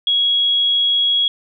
sine tone, 3322 Hz, G#7, in tune, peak -13 dBFS, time 0.07-1.28 s, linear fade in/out 2 ms, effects none

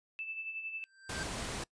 sine tone with tremolo, 2638 Hz, E7, 1 cent sharp, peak -36 dBFS, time 0.19-0.84 s, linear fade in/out 0 ms, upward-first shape sine, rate 11 Hz, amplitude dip 55%
square tone with exponential growth, 1568 Hz, G6, in tune, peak -37 dBFS, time 0.79-1.23 s, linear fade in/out 2 ms, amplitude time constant 94 ms
pink noise, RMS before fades -39 dBFS, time 1.09-1.64 s, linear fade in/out 5 ms
effects noise-tail reverb RT60 0.1 s tail -23 dB re dry + resampled to 22050 Hz

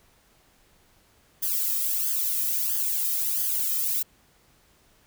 violet noise with flanger, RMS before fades -26 dBFS, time 1.42-4.03 s, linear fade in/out 10 ms, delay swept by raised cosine 0.62 to 1.62 ms, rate 1.5 Hz, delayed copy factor +0.9, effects pink hiss -61 dBFS RMS until 5.06 s

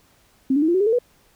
sine tone with pitch steps, 265.9 / 290 / 316.2 / 344.8 / 376 / 410.1 / 447.2 / 487.7 Hz, C4 / D4 / D#4 / F4 / F#4 / G#4 / A4 / B4, +28 / -22 / +28 / -22 / +28 / -22 / +28 / -22 cents, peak -15 dBFS, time 0.5-0.988 s, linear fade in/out 5 ms, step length 61 ms, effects pink hiss -58 dBFS RMS until 1.35 s

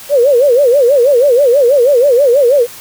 sine tone with vibrato, 523.3 Hz, C5, in tune, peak -5 dBFS, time 0.09-2.67 s, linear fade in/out 50 ms, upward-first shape sine, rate 6.2 Hz, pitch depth 200 cents each way, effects white hiss -32 dBFS RMS until 2.8 s

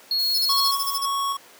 triangle tone, 4317 Hz, C#8, 47 cents flat, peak -19 dBFS, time 0.11-0.71 s, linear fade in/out 2 ms
violet noise, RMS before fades -33 dBFS, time 0.18-0.98 s, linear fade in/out 20 ms
sawtooth tone bursts, 5274 Hz, E8, in tune, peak -21 dBFS, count 10, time 0.34-1.059 s, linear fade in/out 10 ms, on 44 ms, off 31 ms
square tone with tremolo, 1108.7 Hz, C#6, in tune, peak -23 dBFS, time 0.49-1.37 s, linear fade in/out 5 ms, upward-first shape square, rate 1.8 Hz, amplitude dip 40%
effects pink hiss -48 dBFS RMS until 1.59 s + high-pass 400 Hz 12 dB/octave

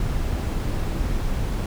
brown noise, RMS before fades -24 dBFS, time 0-1.66 s, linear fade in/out 2 ms, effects none

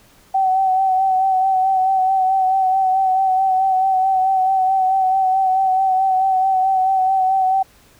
sine tone with vibrato, 760 Hz, F#5, 46 cents sharp, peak -13 dBFS, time 0.34-7.63 s, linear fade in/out 10 ms, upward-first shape sine, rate 4.6 Hz, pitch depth 31 cents each way, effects pink hiss -51 dBFS RMS until 7.99 s

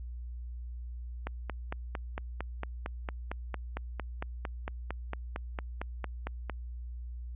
click train, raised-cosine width 0.5 ms, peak -20 dBFS, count 24, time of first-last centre 1.27-6.497 s, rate 4.4 Hz, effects added 60 Hz sine -38 dBFS peak until 7.35 s + resampled to 8000 Hz

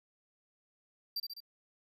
square tone with echo, 4699 Hz, D8, in tune, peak -34 dBFS, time 1.16-1.2 s, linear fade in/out 5 ms, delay 68 ms, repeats 3, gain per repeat -4 dB, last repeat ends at 1.404 s, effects none

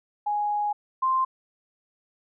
sine tone pair in turn, 830.6 / 1046.5 Hz, G#5 / C6, 0 / 0 cents, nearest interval major third, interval 400 cents, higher second, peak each -23 / -20 dBFS, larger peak second, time 0.26-0.73 / 1.02-1.25 s, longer first, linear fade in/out 10 ms, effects none

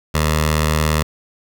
10% pulse tone with notch filter, 77.3 Hz, D#2, 11 cents flat, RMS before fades -17 dBFS, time 0.14-1.03 s, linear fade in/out 10 ms, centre 310 Hz, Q 0.81, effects 7-bit

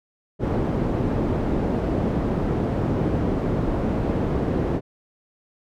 white low-pass noise, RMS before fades -23 dBFS, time 0.39-4.81 s, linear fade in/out 50 ms, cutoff 360 Hz, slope 12 dB/octave, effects none

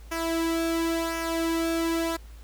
sawtooth tone with flanger, 330.3 Hz, E4, 4 cents sharp, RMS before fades -27 dBFS, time 0.11-2.17 s, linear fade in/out 10 ms, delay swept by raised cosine 0.24 to 2.04 ms, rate 0.94 Hz, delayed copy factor -0.6, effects added 55 Hz sine -42 dBFS peak until 2.43 s + pink hiss -56 dBFS RMS until 2.43 s

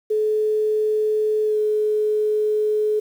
sine tone with pitch glide, 429.1 to 425.9 Hz, A4 to G#4, -43 to +44 cents, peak -17 dBFS, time 0.1-3 s, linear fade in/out 10 ms, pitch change -13 cents, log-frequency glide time 1.43-1.59 s, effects 8-bit

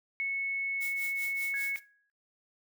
sine tone, 2202 Hz, C#7, 12 cents flat, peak -29 dBFS, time 0.2-1.76 s, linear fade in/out 0 ms
blue noise with tremolo, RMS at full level -41 dBFS, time 0.8-1.8 s, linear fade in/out 20 ms, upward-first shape triangle, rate 5.1 Hz, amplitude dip 95%
sine tone with exponential decay, 1661.2 Hz, G#6, in tune, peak -35 dBFS, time 1.54-2.1 s, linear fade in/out 0 ms, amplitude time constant 120 ms
effects noise-tail reverb RT60 0.3 s tail -18 dB re dry

